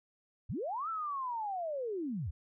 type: linear two-way sweep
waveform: sine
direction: up then down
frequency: 61.74 to 1349 to 61.74 Hz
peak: -34 dBFS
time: 0.49-2.31 s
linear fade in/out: 10 ms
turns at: 0.89 s
effects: none